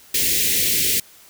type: band-stop noise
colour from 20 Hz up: white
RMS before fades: -19 dBFS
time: 0.14-1 s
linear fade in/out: 5 ms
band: 500 to 1900 Hz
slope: 48 dB/octave
effects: white hiss -48 dBFS RMS until 1.29 s